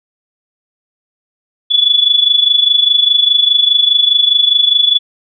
sine tone with amplitude modulation, 3431 Hz, A7, 44 cents flat, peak -4 dBFS, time 1.7-4.99 s, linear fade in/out 20 ms, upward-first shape sine, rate 24.9 Hz, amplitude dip 75%, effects none

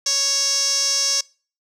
sawtooth tone with band-pass filter, 554.4 Hz, C#5, in tune, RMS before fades -20 dBFS, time 0.06-1.21 s, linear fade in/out 5 ms, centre 5800 Hz, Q 8.6, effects noise-tail reverb RT60 0.4 s tail -25 dB re dry

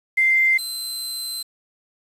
sine / sawtooth tone pair in turn, 2087 / 4083 Hz, C7 / C8, -5 / -43 cents, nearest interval octave, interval 1162 cents, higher second, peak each -14 / -24 dBFS, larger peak first, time 0.17-0.58 / 0.58-1.43 s, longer second, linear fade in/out 10 ms, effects resampled to 32000 Hz + 7-bit

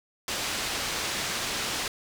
white low-pass noise, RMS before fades -31 dBFS, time 0.28-1.88 s, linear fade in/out 2 ms, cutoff 5600 Hz, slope 12 dB/octave, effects none

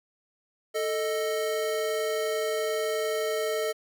square tone pair together, 440.5 / 623 Hz, A4 / D#5, +2 / +2 cents, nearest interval tritone, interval 600 cents, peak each -29 / -31 dBFS, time 0.74-3.73 s, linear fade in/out 20 ms, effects none

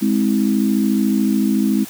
sine chord, Ab augmented, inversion none, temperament equal with one note detuned, 207.7 / 261.6 / 322.3 Hz, Ab3 / C4 / E4, 0 / 0 / -39 cents, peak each -16 / -19 / -21 dBFS, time 0.01-1.85 s, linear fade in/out 20 ms, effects white hiss -36 dBFS RMS until 1.89 s + high-pass 60 Hz 12 dB/octave

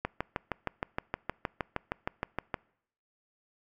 click train, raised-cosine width 0.5 ms, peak -15 dBFS, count 17, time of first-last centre 0.05-2.542 s, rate 6.42 Hz, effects noise-tail reverb RT60 0.7 s tail -25 dB re dry

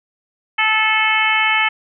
harmonic tone, 436 Hz, A4, 16 cents flat, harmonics 2 / 3 / 4 / 5 / 6 / 7, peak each -21 / -22 / -21 / -17 / -21 / -23 dBFS, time 0.58-1.69 s, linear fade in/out 10 ms, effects none

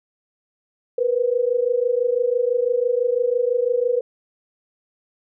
sine tone pair together, 475.1 / 501.1 Hz, A#4 / B4, +33 / +25 cents, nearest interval minor second, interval 92 cents, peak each -20 dBFS, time 0.98-4.01 s, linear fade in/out 5 ms, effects none

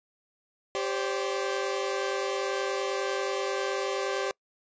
sawtooth chord, G suspended fourth, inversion none, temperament equal with one note detuned, 392 / 523.3 / 573.6 Hz, G4 / C5 / D5, 0 / 0 / -41 cents, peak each -27 / -29 / -31 dBFS, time 0.75-4.31 s, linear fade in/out 0 ms, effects noise-tail reverb RT60 0.1 s tail -25 dB re dry + resampled to 16000 Hz

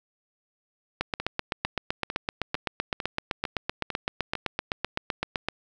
two click trains, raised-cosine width 0.3 ms, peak -10 / -15 dBFS, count 36 / 8, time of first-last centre 1.01-5.486 / 1.2-4.353 s, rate 7.82 / 2.22 Hz, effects none

